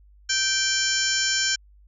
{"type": "harmonic tone with a mistuned harmonic", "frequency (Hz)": 780, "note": "G5", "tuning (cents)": -9, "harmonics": [2, 3, 4, 5, 6, 7, 8, 9], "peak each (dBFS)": [-26, -34, -29, -33, -35, -26, -32, -28], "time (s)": [0.29, 1.56], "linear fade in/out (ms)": 10, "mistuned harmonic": 5, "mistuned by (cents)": 100, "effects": ["added 50 Hz sine -50 dBFS peak until 1.87 s"]}